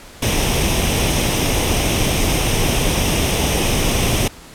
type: noise with comb filter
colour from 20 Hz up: pink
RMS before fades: -17 dBFS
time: 0.22-4.28 s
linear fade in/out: 5 ms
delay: 0.34 ms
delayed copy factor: +0.55
effects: pink hiss -40 dBFS RMS until 4.54 s + low-pass 12000 Hz 12 dB/octave